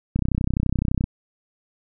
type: click train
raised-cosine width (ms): 5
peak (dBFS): -9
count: 29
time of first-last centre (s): 0.16-1.041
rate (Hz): 31.8
effects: none